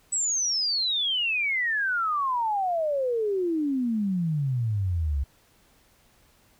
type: exponential sweep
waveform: sine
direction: down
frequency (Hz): 8000 to 66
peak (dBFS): -23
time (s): 0.12-5.24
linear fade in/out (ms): 10
effects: pink hiss -61 dBFS RMS until 6.59 s